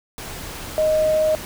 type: tone in noise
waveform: sine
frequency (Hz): 622.3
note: D#5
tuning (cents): 0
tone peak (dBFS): -15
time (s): 0.78-1.35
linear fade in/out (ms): 0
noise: pink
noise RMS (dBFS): -33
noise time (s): 0.18-1.45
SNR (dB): +15
effects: none